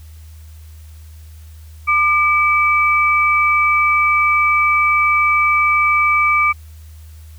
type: tone pair together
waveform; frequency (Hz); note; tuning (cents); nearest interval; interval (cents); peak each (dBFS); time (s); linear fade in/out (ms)
sine; 1198.8 / 2300; D6 / D7; +35 / -37; major seventh; 1128; -14; 1.87-6.53; 20
effects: added 78 Hz sine -35 dBFS peak until 7.38 s + white hiss -51 dBFS RMS until 7.38 s